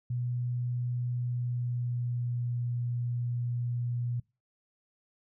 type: tone with pitch glide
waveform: sine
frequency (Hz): 122.5 to 120.88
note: B2 to B2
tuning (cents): -14 to -37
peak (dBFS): -29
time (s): 0.1-4.2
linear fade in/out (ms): 5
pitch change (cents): -23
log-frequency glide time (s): 1.16-2.56
effects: noise-tail reverb RT60 0.3 s tail -25 dB re dry